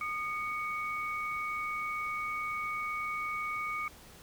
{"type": "tone pair together", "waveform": "sine", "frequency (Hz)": [1226, 2234], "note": ["D#6", "C#7"], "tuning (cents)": [-26, 13], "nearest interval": "minor seventh", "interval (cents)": 1039, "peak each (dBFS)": [-35, -36], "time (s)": [0.01, 3.88], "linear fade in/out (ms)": 2, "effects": ["pink hiss -54 dBFS RMS until 4.22 s"]}